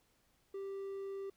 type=tone; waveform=triangle; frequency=392 Hz; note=G4; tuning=in tune; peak=-38 dBFS; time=0.54-1.3 s; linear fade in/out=5 ms; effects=pink hiss -74 dBFS RMS until 1.36 s